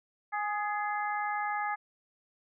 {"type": "harmonic tone with a mistuned harmonic", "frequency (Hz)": 415.3, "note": "G#4", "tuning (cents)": 0, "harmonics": [2, 3, 4, 5], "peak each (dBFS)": [-32, -36, -38, -40], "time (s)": [0.32, 1.76], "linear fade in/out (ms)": 20, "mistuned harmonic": 4, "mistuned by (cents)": 28, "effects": []}